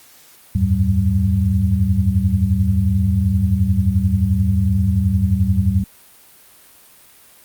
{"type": "tone cluster", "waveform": "sine", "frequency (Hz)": [81.1, 92.8, 103.9, 191.7], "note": ["E2", "F#2", "G#2", "G3"], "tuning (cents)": [-28, 6, 1, -38], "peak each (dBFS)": -19, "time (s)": [0.55, 5.84], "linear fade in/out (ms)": 5, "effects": ["white hiss -47 dBFS RMS until 7.44 s", "Opus 48 kbps"]}